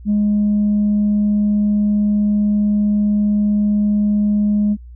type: tone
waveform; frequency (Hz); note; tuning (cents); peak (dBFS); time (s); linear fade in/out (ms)
sine; 207.7; G#3; 0; -11; 0.05-4.77; 50
effects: tanh soft clip ceiling -10 dBFS + added 60 Hz sine -34 dBFS peak until 4.95 s